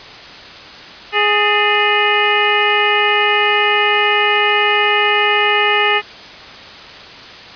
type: harmonic tone with a mistuned harmonic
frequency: 416 Hz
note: G#4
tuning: 3 cents sharp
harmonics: 1 / 2 / 3 / 4 / 5 / 6 / 7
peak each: -19 / -19 / -19 / -19 / -19 / -19 / -19 dBFS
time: 1.12-6.02 s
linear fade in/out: 50 ms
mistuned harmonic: 4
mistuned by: +120 cents
effects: white hiss -34 dBFS RMS until 7.55 s + resampled to 11025 Hz